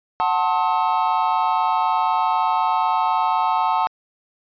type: chord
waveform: triangle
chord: F# diminished seventh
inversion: none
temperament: just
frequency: 740 / 888 / 1065.6 / 1278.7 Hz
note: F#5 / A5 / C6 / Eb6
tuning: 0 / +16 / +31 / +47 cents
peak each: -21 / -18 / -22 / -24 dBFS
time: 0.2-3.87 s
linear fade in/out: 0 ms
effects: resampled to 11025 Hz